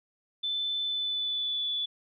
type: tone with pitch glide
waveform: sine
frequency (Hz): 3520 to 3454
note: A7 to A7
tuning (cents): 0 to -33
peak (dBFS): -28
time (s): 0.43-1.86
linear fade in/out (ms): 10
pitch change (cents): -33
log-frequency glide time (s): 0.82-1.67
effects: none